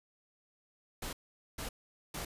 pink noise bursts, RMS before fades -40 dBFS, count 3, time 1.02-2.25 s, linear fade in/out 5 ms, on 110 ms, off 450 ms, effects resampled to 32000 Hz

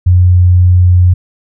sine tone, 89.8 Hz, F2, 49 cents sharp, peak -3 dBFS, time 0.06-1.14 s, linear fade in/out 10 ms, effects none

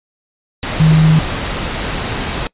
sine tone in noise, 157.8 Hz, D#3, 25 cents sharp, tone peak -6 dBFS, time 0.8-1.19 s, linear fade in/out 0 ms, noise pink, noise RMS -20 dBFS, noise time 0.63-2.47 s, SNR +11 dB, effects noise-tail reverb RT60 0.1 s tail -23 dB re dry + resampled to 8000 Hz

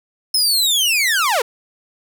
sawtooth linear sweep, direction down, 5240 to 423.6 Hz, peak -11 dBFS, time 0.34-1.42 s, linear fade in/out 5 ms, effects none

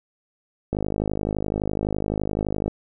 click train, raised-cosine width 2 ms, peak -11 dBFS, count 102, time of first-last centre 0.73-2.68 s, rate 51.8 Hz, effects none

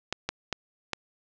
clicks, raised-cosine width 0.2 ms, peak -11 dBFS, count 4, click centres 0.126 / 0.29 / 0.527 / 0.933 s, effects low-pass 7000 Hz 12 dB/octave

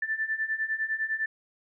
sine beating tone pair, 1760 / 1769.9 Hz, A6 / A6, 0 / +10 cents, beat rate 9.9 Hz, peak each -32 / -29 dBFS, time 0.02-1.26 s, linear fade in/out 5 ms, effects none

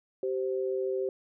sine tone pair together, 386.5 / 520.5 Hz, G4 / C5, -24 / -9 cents, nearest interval perfect fourth, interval 515 cents, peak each -29 / -33 dBFS, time 0.23-1.09 s, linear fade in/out 2 ms, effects none

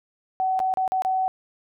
sine tone with dropouts, 754 Hz, F#5, 32 cents sharp, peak -20 dBFS, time 0.4-1.28 s, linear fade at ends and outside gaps 0 ms, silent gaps 0.592-0.601 / 0.739-0.772 / 0.878-0.92 / 1.021-1.049 s, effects none

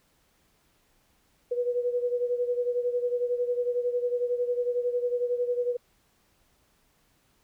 sine beating tone pair, 486.1 / 497.1 Hz, B4 / B4, -28 / +11 cents, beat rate 11 Hz, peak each -26 / -31 dBFS, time 1.51-5.77 s, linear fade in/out 10 ms, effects pink hiss -67 dBFS RMS until 7.43 s

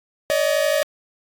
45% pulse tone pair together, 570 / 622 Hz, C#5 / D#5, +48 / -1 cents, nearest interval major second, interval 151 cents, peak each -20 dBFS, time 0.3-0.83 s, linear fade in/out 0 ms, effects AAC 64 kbps

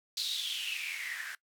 blue noise with band-pass filter sweep, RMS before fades -37 dBFS, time 0.17-1.35 s, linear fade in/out 2 ms, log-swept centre 4200 to 1600 Hz, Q 7.7, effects noise-tail reverb RT60 0.1 s tail -20 dB re dry

